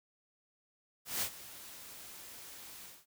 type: noise with ADSR envelope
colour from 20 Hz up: white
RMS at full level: -33 dBFS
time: 1.05-3.06 s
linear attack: 170 ms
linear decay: 75 ms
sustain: -17 dB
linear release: 210 ms
effects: none